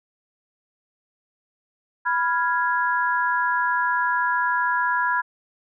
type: chord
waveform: sine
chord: F diminished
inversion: second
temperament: equal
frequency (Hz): 987.8 / 1396.9 / 1661.2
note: Cb6 / F6 / Ab6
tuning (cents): 0 / 0 / 0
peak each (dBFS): -22 / -26 / -24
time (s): 2.05-5.22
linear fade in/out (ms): 20
effects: none